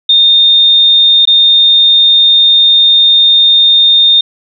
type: tone with dropouts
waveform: sine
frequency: 3650 Hz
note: A#7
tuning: 37 cents flat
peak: -3 dBFS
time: 0.09-4.21 s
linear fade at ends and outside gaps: 5 ms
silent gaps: 1.254-1.273 s
effects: none